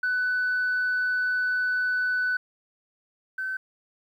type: tone pair in turn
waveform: sine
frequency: 1496 / 1530.1 Hz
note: F#6 / G6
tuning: +19 / -42 cents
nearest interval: unison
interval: 39 cents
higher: second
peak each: -21 / -27 dBFS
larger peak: first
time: 0.03-2.37 / 3.38-3.57 s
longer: first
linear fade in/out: 5 ms
effects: tanh soft clip ceiling -20 dBFS + 10-bit